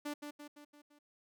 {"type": "tone with echo", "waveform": "sawtooth", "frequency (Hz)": 293.7, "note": "D4", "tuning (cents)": 0, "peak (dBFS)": -34, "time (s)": [0.05, 0.14], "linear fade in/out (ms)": 10, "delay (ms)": 170, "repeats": 5, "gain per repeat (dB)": -5, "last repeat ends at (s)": 0.99, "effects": []}